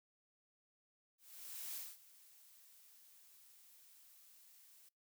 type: noise with ADSR envelope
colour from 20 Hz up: blue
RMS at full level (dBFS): -45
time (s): 1.18-4.89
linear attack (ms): 570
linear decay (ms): 220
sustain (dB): -19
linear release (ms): 5
effects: noise-tail reverb RT60 0.2 s tail -23 dB re dry